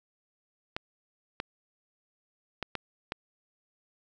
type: clicks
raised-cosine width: 0.3 ms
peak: -16 dBFS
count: 5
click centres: 0.765 / 1.401 / 2.627 / 2.753 / 3.121 s
effects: none